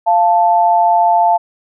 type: tone pair together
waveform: sine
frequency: 694.2 / 880 Hz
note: F5 / A5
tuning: -11 / 0 cents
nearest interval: major third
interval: 411 cents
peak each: -11 dBFS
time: 0.06-1.38 s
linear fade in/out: 20 ms
effects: none